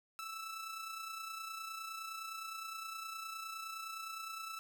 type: tone with amplitude modulation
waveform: sawtooth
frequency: 1318.5 Hz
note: E6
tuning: in tune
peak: -37 dBFS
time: 0.19-4.59 s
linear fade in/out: 0 ms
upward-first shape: sine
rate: 29.7 Hz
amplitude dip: 45%
effects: none